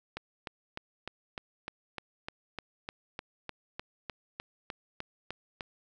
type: click train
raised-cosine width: 0.3 ms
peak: -21 dBFS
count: 19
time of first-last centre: 0.17-5.608 s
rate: 3.31 Hz
effects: none